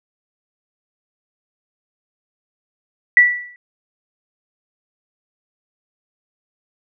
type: tone with exponential decay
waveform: sine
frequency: 1957 Hz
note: B6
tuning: 16 cents flat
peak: -3 dBFS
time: 3.17-3.56 s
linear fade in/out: 1 ms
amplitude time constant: 83 ms
effects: none